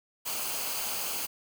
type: noise with comb filter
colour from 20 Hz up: white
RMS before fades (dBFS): -33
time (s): 0.25-1.27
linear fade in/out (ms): 20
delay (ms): 0.54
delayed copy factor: -0.5
effects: none